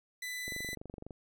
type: tone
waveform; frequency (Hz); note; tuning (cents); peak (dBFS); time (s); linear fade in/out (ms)
sawtooth; 1996; B6; +18; -34; 0.22-0.75; 5
type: click train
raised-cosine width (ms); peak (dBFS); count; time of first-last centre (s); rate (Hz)
2; -31; 16; 0.48-1.108; 23.9
effects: none